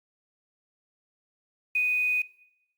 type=tone with quantisation; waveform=sine; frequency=2489 Hz; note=D#7; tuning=in tune; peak=-22 dBFS; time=1.75-2.22 s; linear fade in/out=5 ms; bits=8; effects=noise-tail reverb RT60 0.8 s tail -19 dB re dry + Opus 48 kbps